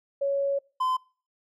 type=tone pair in turn; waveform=sine / triangle; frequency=557 / 1025.7 Hz; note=C#5 / C6; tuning=+8 / -35 cents; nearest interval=major seventh; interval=1057 cents; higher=second; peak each=-23 / -21 dBFS; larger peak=second; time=0.21-0.59 / 0.8-0.97 s; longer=first; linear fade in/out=10 ms; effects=noise-tail reverb RT60 0.4 s tail -25 dB re dry